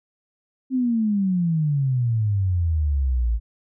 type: exponential sweep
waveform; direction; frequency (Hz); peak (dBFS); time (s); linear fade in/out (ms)
sine; down; 265.7 to 54.2; -18; 0.7-3.4; 50
effects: none